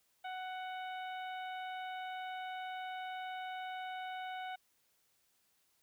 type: harmonic tone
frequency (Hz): 743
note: F#5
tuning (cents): +7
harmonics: 1 / 2 / 3 / 4 / 5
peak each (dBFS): -41 / -48 / -52 / -54 / -57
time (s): 0.24-4.56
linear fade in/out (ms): 10
effects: white hiss -75 dBFS RMS until 5.82 s